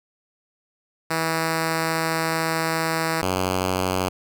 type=tone pair in turn; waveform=5% pulse; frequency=162.3 / 92.81 Hz; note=E3 / F#2; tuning=-27 / +6 cents; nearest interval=minor seventh; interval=967 cents; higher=first; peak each=-10 dBFS; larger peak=neither; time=1.1-3.22 / 3.22-4.09 s; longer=first; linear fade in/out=10 ms; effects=none